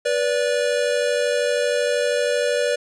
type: tone pair together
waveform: square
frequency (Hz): 488.2 / 581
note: B4 / D5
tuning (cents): -20 / -19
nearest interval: minor third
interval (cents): 301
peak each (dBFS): -22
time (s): 0.05-2.76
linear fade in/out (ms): 10
effects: resampled to 22050 Hz